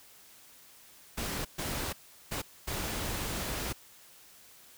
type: noise bursts at uneven times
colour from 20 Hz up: pink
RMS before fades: -35 dBFS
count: 4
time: 1.17-1.45 / 1.58-1.93 / 2.31-2.42 / 2.67-3.73 s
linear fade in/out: 10 ms
effects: white hiss -56 dBFS RMS until 4.77 s

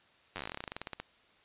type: slowing click train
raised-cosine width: 0.3 ms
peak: -22 dBFS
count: 22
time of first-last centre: 0.36-1 s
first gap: 10 ms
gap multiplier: 1.1
effects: white hiss -64 dBFS RMS until 1.44 s + resampled to 8000 Hz

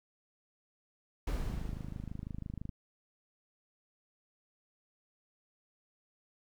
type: noise with exponential decay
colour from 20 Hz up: brown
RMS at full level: -32 dBFS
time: 1.27-2.7 s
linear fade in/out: 5 ms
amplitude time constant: 310 ms
type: click train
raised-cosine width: 5 ms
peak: -28 dBFS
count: 32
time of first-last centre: 1.5-2.692 s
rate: 26 Hz
effects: none

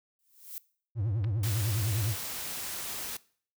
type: noise with exponential growth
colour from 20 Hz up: violet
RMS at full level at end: -37 dBFS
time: 0.19-0.58 s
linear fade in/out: 1 ms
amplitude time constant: 83 ms
type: tone with vibrato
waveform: triangle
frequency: 106.3 Hz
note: G#2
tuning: 41 cents sharp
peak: -25 dBFS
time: 0.95-2.16 s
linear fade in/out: 50 ms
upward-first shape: triangle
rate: 9.9 Hz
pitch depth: 250 cents each way
type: clicks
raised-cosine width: 0.3 ms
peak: -30 dBFS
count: 2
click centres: 1.242 / 1.246 s
type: noise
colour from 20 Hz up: white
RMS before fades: -37 dBFS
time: 1.43-3.17 s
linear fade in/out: 5 ms
effects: noise-tail reverb RT60 0.5 s tail -21 dB re dry

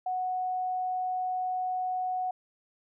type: tone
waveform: sine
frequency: 738 Hz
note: F#5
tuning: 5 cents flat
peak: -28 dBFS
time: 0.06-2.31 s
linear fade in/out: 5 ms
effects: none

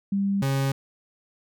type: tone pair in turn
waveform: sine / 40% pulse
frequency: 198 / 136.27 Hz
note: G3 / C#3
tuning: +18 / -29 cents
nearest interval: tritone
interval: 647 cents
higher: first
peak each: -21 dBFS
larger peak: neither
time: 0.12-0.42 / 0.42-0.72 s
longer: neither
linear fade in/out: 5 ms
effects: none

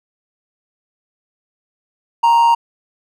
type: tone with amplitude modulation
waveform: triangle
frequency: 932.3 Hz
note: A#5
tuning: in tune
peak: -5 dBFS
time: 2.23-2.55 s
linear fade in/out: 10 ms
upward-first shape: sine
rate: 140 Hz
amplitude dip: 40%
effects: none

